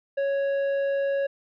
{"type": "tone with tanh clipping", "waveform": "sine", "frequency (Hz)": 554.4, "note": "C#5", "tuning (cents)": 0, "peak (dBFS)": -24, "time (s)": [0.17, 1.27], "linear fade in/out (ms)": 10, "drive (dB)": 8, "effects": []}